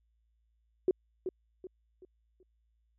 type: tone with echo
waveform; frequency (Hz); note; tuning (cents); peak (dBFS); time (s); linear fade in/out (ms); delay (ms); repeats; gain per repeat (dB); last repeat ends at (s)
sine; 370; F#4; 0; -22; 0.88-0.91; 2; 380; 4; -9; 2.43
effects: added 56 Hz sine -70 dBFS peak until 2.98 s